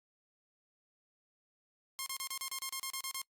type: tone bursts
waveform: 5% pulse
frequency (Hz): 1066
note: C6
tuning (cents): +32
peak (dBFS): -25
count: 12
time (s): 1.99-3.217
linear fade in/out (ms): 0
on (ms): 72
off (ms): 33
effects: noise-tail reverb RT60 0.1 s tail -26 dB re dry + Opus 48 kbps